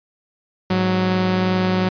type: tone pair together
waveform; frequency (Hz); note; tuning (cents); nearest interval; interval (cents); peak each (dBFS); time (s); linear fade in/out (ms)
sawtooth; 103.83 / 185; G#2 / F#3; 0 / 0; minor seventh; 1000; -21 / -13; 0.7-1.89; 5
effects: resampled to 11025 Hz